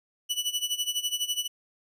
sawtooth tone with tremolo, 2960 Hz, F#7, in tune, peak -21 dBFS, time 0.29-1.48 s, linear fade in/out 20 ms, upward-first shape sine, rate 12 Hz, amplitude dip 85%, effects resampled to 32000 Hz

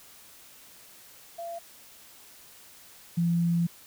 sine tone pair in turn, 680 / 170.38 Hz, F5 / F3, -46 / -42 cents, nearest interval 2 octaves, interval 2396 cents, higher first, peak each -34 / -22 dBFS, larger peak second, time 1.38-1.59 / 3.17-3.67 s, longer second, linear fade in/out 10 ms, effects white hiss -52 dBFS RMS until 3.86 s

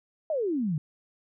sine exponential sweep, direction down, 659.3 to 142.3 Hz, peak -25 dBFS, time 0.3-0.78 s, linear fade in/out 2 ms, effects none

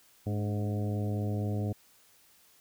harmonic tone with a mistuned harmonic, 104.3 Hz, G#2, 8 cents sharp, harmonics 1 / 2 / 3 / 4 / 5 / 6 / 7, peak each -30 / -36 / -40 / -42 / -44 / -46 / -47 dBFS, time 0.26-1.73 s, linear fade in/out 10 ms, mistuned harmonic 3, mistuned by -60 cents, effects white hiss -62 dBFS RMS until 2.6 s

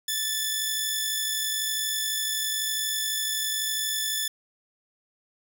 15% pulse tone cluster, 1757 / 3462 / 5230 Hz, A6 / A7 / E8, -3 / -29 / -15 cents, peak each -26 / -21 / -28 dBFS, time 0.08-4.28 s, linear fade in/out 5 ms, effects none

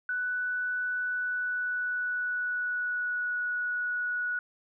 sine tone with pitch glide, 1487 to 1465.7 Hz, F#6 to F#6, +8 to -17 cents, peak -28 dBFS, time 0.09-4.39 s, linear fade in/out 2 ms, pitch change -25 cents, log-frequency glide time 1.02-3.41 s, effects none

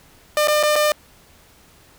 sawtooth tone with dropouts, 601 Hz, D5, 40 cents sharp, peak -11 dBFS, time 0.37-0.92 s, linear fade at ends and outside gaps 1 ms, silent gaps 0.474-0.482 / 0.629-0.634 / 0.757-0.761 s, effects pink hiss -51 dBFS RMS until 1.98 s

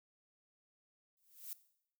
violet noise with exponential growth, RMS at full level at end -42 dBFS, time 1.17-1.53 s, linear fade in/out 1 ms, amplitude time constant 77 ms, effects noise-tail reverb RT60 0.7 s tail -17 dB re dry

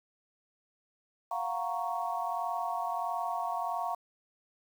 sine chord, Gb major seventh, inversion third, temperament equal, 698.5 / 740 / 932.3 / 1108.7 Hz, F5 / Gb5 / Bb5 / Db6, 0 / 0 / 0 / 0 cents, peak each -35 / -38 / -36 / -37 dBFS, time 1.31-3.95 s, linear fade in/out 5 ms, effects 9-bit

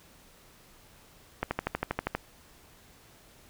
click train, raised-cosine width 0.5 ms, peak -13 dBFS, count 10, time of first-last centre 1.43-2.15 s, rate 12.5 Hz, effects pink hiss -57 dBFS RMS until 3.49 s

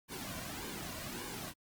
pink noise with flanger, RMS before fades -43 dBFS, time 0.08-1.54 s, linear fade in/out 50 ms, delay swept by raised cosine 1.5 to 2.39 ms, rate 1.7 Hz, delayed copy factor -0.65, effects Opus 48 kbps

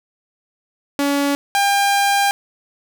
sawtooth tone pair in turn, 283 / 800.4 Hz, C#4 / G5, +36 / +36 cents, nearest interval octave + tritone, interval 1800 cents, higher second, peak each -12 / -10 dBFS, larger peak second, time 0.99-1.35 / 1.55-2.31 s, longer second, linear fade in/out 0 ms, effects none

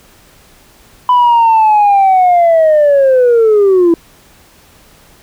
sine linear sweep, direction down, 1000 to 329.6 Hz, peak -3 dBFS, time 1.09-3.94 s, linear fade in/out 2 ms, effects tanh soft clip ceiling -3 dBFS + pink hiss -44 dBFS RMS until 5.22 s

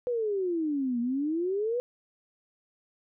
sine exponential two-way sweep, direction down then up, 501 to 233.1 to 501 Hz, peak -26 dBFS, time 0.07-1.8 s, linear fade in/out 0 ms, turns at 1 s, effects none

